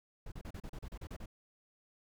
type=noise bursts; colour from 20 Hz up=brown; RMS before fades=-44 dBFS; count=11; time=0.26-1.259 s; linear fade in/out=5 ms; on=59 ms; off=35 ms; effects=none